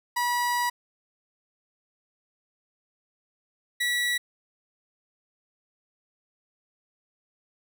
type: tone pair in turn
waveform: 30% pulse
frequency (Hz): 970 / 1943.5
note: B5 / B6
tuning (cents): -31 / -28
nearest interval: octave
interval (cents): 1203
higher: second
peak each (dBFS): -21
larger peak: neither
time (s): 0.16-0.7 / 3.8-4.18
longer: first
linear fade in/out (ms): 10
effects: none